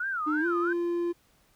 sine tone with vibrato, 1396.9 Hz, F6, in tune, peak -28 dBFS, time 0-0.73 s, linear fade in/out 5 ms, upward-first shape sine, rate 3 Hz, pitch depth 240 cents each way
triangle tone with pitch glide, 304.1 to 345.3 Hz, D#4 to F4, -40 to -20 cents, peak -24 dBFS, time 0.26-1.13 s, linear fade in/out 20 ms, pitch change +220 cents, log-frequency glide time 0.4-0.46 s
effects pink hiss -65 dBFS RMS until 1.55 s

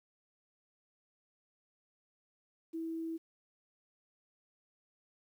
sine tone with quantisation, 326.8 Hz, E4, 15 cents flat, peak -36 dBFS, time 2.73-3.18 s, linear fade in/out 20 ms, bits 11, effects none

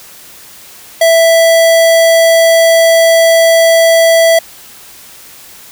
square tone, 660 Hz, E5, 2 cents sharp, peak -5 dBFS, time 1.01-4.39 s, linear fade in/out 5 ms, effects white hiss -35 dBFS RMS until 5.71 s

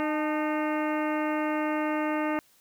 harmonic tone with a mistuned harmonic, 305.9 Hz, D#4, 29 cents flat, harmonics 1 / 2 / 3 / 4 / 5 / 6 / 7 / 8 / 9, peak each -28 / -32 / -34 / -36 / -40 / -40 / -40 / -47 / -44 dBFS, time 0-2.39 s, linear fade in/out 0 ms, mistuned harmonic 3, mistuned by -58 cents, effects white hiss -62 dBFS RMS until 2.6 s

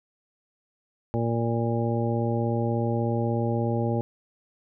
harmonic tone, 116.54 Hz, A#2, in tune, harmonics 1 / 2 / 3 / 4 / 5 / 7, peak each -26 / -29 / -31 / -32 / -33 / -34 dBFS, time 1.14-4.01 s, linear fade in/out 0 ms, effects none

